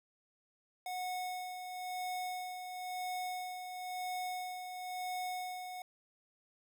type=tone with tremolo; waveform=square; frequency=732 Hz; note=F#5; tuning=19 cents flat; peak=-37 dBFS; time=0.86-5.82 s; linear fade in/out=2 ms; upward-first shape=sine; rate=0.98 Hz; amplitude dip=50%; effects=none